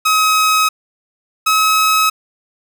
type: tone pair in turn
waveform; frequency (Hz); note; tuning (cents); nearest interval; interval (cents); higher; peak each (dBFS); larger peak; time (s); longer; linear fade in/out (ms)
sawtooth; 1272 / 1280.8; D#6 / D#6; +38 / +50; unison; 12; second; -7; neither; 0.05-0.69 / 1.46-2.1; neither; 10
effects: none